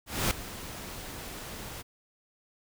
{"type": "noise with ADSR envelope", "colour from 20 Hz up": "pink", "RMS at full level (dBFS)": -26, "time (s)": [0.06, 1.83], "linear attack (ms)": 250, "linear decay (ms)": 4, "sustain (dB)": -15, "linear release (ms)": 24, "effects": []}